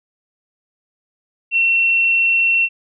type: tone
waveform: sine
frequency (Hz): 2714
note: E7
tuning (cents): +50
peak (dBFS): -12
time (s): 1.51-2.69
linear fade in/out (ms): 50
effects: none